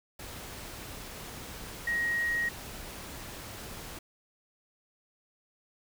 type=tone in noise; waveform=sine; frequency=1886 Hz; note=A#6; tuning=20 cents sharp; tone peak=-27 dBFS; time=1.87-2.49 s; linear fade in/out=5 ms; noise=pink; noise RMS=-43 dBFS; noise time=0.19-3.99 s; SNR=+13 dB; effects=none